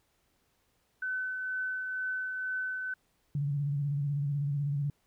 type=tone with tremolo; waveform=sine; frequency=1514 Hz; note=F#6; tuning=39 cents sharp; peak=-30 dBFS; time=1.02-2.94 s; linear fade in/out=5 ms; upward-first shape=triangle; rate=2.1 Hz; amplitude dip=35%
type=tone with vibrato; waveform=sine; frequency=143 Hz; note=D3; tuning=46 cents flat; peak=-28 dBFS; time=3.35-4.9 s; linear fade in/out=2 ms; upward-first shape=square; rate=16 Hz; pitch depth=44 cents each way
effects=pink hiss -73 dBFS RMS until 5.06 s